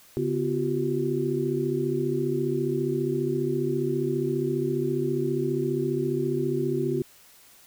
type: tone cluster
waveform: sine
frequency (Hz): 141.6 / 249.8 / 349.1 / 383.9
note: C#3 / B3 / F4 / G4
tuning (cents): +37 / +20 / -1 / -36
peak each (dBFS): -30 / -31 / -28 / -28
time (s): 0.17-7.02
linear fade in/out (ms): 0
effects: white hiss -54 dBFS RMS until 7.66 s